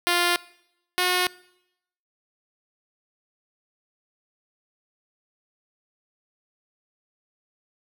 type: tone pair in turn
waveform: 5% pulse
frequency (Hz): 350 / 361.9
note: F4 / F#4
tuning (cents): +4 / -38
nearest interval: minor second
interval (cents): 58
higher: second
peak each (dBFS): -8 / -9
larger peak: first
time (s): 0.07-0.36 / 0.98-1.27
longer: neither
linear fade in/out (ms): 0
effects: noise-tail reverb RT60 0.8 s tail -22 dB re dry

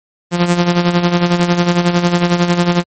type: tone with tremolo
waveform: sawtooth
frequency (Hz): 174.61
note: F3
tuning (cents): 0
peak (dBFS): -4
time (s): 0.31-2.84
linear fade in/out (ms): 50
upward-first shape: sine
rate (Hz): 11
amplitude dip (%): 65
effects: MP3 32 kbps

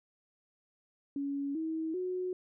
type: tone with pitch steps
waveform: sine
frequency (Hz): 280.6 / 320.5 / 366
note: C#4 / E4 / F#4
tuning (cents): +21 / -49 / -19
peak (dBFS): -32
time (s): 1.16-2.33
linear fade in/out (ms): 2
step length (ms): 390
effects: none

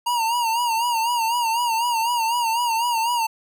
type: tone with vibrato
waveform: square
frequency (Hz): 932.3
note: A#5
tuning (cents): 0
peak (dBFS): -20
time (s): 0.06-3.27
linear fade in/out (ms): 10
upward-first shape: sine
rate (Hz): 4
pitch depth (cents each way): 77
effects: none

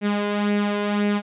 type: tone with flanger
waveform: sawtooth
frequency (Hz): 205.8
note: G#3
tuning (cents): -16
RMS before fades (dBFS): -22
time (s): 0.01-1.22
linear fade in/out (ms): 50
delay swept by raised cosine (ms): 0.42 to 2.02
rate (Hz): 1.9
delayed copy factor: +0.5
effects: resampled to 8000 Hz

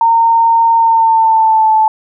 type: tone with pitch glide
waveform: sine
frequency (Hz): 917 to 873.6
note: A#5 to A5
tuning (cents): -29 to -13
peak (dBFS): -6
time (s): 0.01-1.88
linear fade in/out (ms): 2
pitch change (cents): -84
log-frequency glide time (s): 0.75-1.72
effects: none

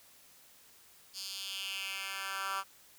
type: tone with high-pass filter sweep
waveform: 10% pulse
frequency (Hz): 194.2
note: G3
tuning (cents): -16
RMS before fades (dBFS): -39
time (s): 1.13-2.64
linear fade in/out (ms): 50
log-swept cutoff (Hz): 4700 to 1200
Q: 2.9
effects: white hiss -60 dBFS RMS until 2.98 s

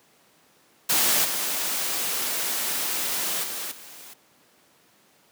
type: noise with level steps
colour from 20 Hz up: white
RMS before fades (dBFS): -21 / -27 / -32 / -44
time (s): 0.89-4.14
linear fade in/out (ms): 10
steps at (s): 1.24 / 3.43 / 3.71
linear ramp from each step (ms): 10
effects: pink hiss -59 dBFS RMS until 5.31 s + high-pass 200 Hz 12 dB/octave

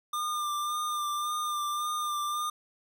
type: tone with vibrato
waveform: square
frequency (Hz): 1200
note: D6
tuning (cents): +37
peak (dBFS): -30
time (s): 0.13-2.5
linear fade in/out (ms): 5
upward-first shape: sine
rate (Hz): 1.8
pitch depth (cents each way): 26
effects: none

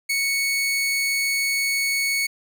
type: tone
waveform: sawtooth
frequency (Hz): 2217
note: C#7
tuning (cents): 0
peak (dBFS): -17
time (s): 0.09-2.27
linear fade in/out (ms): 10
effects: none

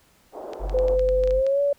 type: band-pass noise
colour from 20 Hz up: pink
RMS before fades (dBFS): -36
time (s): 0.32-0.98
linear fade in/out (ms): 50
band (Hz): 390 to 760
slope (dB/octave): 24
type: clicks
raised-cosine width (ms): 0.2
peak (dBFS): -22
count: 10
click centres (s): 0.534 / 0.696 / 0.788 / 0.883 / 0.994 / 1.089 / 1.237 / 1.275 / 1.308 / 1.466
type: tone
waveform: triangle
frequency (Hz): 47.43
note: F#1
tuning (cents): +44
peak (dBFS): -23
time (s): 0.59-1.43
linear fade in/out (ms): 50
type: tone with pitch glide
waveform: sine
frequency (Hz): 510 to 569.2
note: C5 to C#5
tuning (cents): -44 to +46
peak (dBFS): -18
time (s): 0.74-1.73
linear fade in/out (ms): 5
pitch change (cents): +190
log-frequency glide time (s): 1.31-1.61
effects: pink hiss -59 dBFS RMS until 1.78 s

